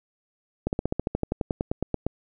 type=slowing click train; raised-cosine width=2 ms; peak=-11 dBFS; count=17; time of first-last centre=0.67-2.066 s; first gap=59 ms; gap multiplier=1.05; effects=none